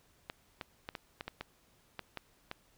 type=clicks; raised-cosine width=0.3 ms; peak=-23 dBFS; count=10; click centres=0.299 / 0.612 / 0.889 / 0.952 / 1.209 / 1.28 / 1.41 / 1.993 / 2.173 / 2.514 s; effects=pink hiss -68 dBFS RMS until 2.77 s